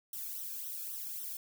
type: noise with flanger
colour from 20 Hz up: violet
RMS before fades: -41 dBFS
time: 0.13-1.37 s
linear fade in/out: 2 ms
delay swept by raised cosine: 0.42 to 1.06 ms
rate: 3.7 Hz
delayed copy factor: -1
effects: none